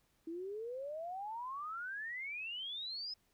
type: exponential sweep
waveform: sine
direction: up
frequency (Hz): 319.9 to 5160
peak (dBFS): -40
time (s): 0.27-3.14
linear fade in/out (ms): 5
effects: pink hiss -75 dBFS RMS until 3.33 s